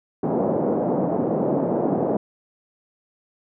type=band-pass noise; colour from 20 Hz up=pink; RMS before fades=-22 dBFS; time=0.23-2.17 s; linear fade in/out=5 ms; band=180 to 720 Hz; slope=24 dB/octave; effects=none